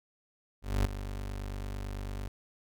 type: tone with ADSR envelope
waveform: 30% pulse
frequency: 49 Hz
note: G1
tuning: in tune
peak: -21 dBFS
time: 0.62-2.28 s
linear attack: 230 ms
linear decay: 7 ms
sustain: -12 dB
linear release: 4 ms
effects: none